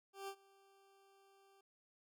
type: tone with ADSR envelope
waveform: 20% pulse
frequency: 392 Hz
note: G4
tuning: in tune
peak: -38 dBFS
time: 0.13-1.61 s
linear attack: 150 ms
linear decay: 71 ms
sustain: -24 dB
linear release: 4 ms
effects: none